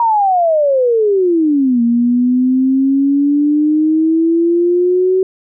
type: exponential two-way sweep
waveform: sine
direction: down then up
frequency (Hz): 955 to 233.1 to 378.1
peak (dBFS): -9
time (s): 0-5.23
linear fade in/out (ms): 2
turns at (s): 1.82
effects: none